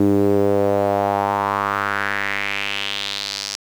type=tone with band-pass filter sweep; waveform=sawtooth; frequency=100.4 Hz; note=G2; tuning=42 cents sharp; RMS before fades=-20 dBFS; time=0-3.56 s; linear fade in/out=5 ms; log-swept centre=310 to 5400 Hz; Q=3.2; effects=7-bit